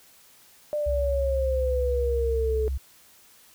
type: exponential sweep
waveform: sine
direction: down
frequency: 600 to 430 Hz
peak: -24 dBFS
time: 0.73-2.68 s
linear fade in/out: 0 ms
type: tone with pitch glide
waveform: sine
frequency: 65.5 to 66.41 Hz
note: C2 to C2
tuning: +2 to +26 cents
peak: -25 dBFS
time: 0.86-2.78 s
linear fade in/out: 10 ms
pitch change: +24 cents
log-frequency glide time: 1.05-2.49 s
effects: white hiss -55 dBFS RMS until 3.54 s